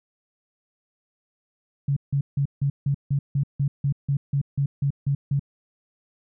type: tone bursts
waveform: sine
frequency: 140 Hz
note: C#3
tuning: 18 cents sharp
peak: -19 dBFS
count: 15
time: 1.88-5.395 s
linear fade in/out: 5 ms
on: 85 ms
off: 160 ms
effects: none